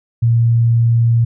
sine tone, 116.54 Hz, A#2, in tune, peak -9 dBFS, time 0.22-1.25 s, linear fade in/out 10 ms, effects none

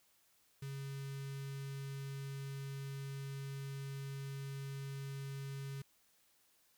square tone with notch filter, 137.3 Hz, C#3, 16 cents flat, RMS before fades -44 dBFS, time 0.62-5.82 s, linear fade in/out 5 ms, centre 720 Hz, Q 0.66, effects white hiss -72 dBFS RMS until 6.77 s

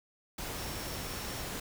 sine tone in noise, 5470 Hz, F8, 37 cents flat, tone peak -49 dBFS, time 0.58-1.43 s, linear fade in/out 5 ms, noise pink, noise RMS -39 dBFS, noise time 0.38-1.6 s, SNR -13 dB, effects none

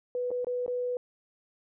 sine tone with dropouts, 493.9 Hz, B4, in tune, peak -28 dBFS, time 0.15-0.97 s, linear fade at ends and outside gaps 1 ms, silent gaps 0.306-0.314 / 0.446-0.469 / 0.663-0.679 s, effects none

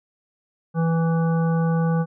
harmonic tone, 164.81 Hz, E3, in tune, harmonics 1 / 3 / 5 / 7 / 9, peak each -18 / -28 / -32 / -35 / -37 dBFS, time 0.74-2.06 s, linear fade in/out 50 ms, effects none

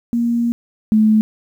sine tone pair in turn, 235.6 / 216.4 Hz, A#3 / A3, +19 / -29 cents, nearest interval minor second, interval 148 cents, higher first, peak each -14 / -9 dBFS, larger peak second, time 0.13-0.52 / 0.92-1.21 s, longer first, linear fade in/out 0 ms, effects 8-bit

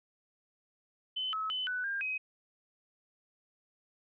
sine tone with pitch steps, 3040 / 1290 / 3025 / 1492 / 1602 / 2528 Hz, F#7 / E6 / F#7 / F#6 / G6 / D#7, +46 / -38 / +38 / +14 / +37 / +27 cents, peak -32 dBFS, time 1.16-2.18 s, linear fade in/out 10 ms, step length 170 ms, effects none

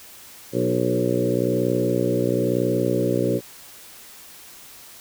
harmonic tone with a mistuned harmonic, 61 Hz, B1, 21 cents flat, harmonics 2 / 3 / 4 / 5 / 6 / 7 / 8 / 9, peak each -27 / -28 / -28 / -26 / -26 / -28 / -27 / -27 dBFS, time 0.52-3.41 s, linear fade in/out 50 ms, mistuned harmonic 6, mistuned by +16 cents, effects white hiss -44 dBFS RMS until 5 s

